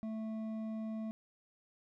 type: tone with hard clipping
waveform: sine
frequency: 220 Hz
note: A3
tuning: in tune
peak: -39 dBFS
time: 0.03-1.11 s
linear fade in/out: 0 ms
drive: 7 dB
effects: none